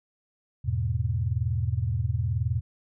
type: chord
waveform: sine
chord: E major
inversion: none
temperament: equal with one note detuned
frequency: 82.41 / 104.31 / 123.47 Hz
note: E2 / G#2 / B2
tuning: 0 / +8 / 0 cents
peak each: -29 / -28 / -28 dBFS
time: 0.64-2.61 s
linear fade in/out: 20 ms
effects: none